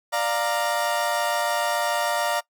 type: chord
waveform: 30% pulse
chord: Bb major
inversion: first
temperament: equal with one note detuned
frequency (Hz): 591.8 / 698.5 / 932.3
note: D5 / F5 / Bb5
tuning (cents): +13 / 0 / 0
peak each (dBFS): -24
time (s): 0.12-2.41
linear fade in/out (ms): 20
effects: noise-tail reverb RT60 0.1 s tail -21 dB re dry